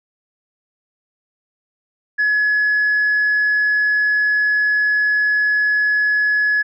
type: tone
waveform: sine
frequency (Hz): 1695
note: G#6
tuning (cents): +35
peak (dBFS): -12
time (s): 2.18-6.63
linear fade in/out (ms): 20
effects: tanh soft clip ceiling -11 dBFS